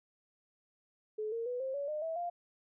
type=tone with pitch steps; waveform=sine; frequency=429.4 / 460.2 / 493.3 / 528.7 / 566.6 / 607.3 / 650.8 / 697.6 Hz; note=A4 / A#4 / B4 / C5 / C#5 / D#5 / E5 / F5; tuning=-42 / -22 / -2 / +18 / +38 / -42 / -22 / -2 cents; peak=-34 dBFS; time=1.18-2.3 s; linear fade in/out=10 ms; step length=140 ms; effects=none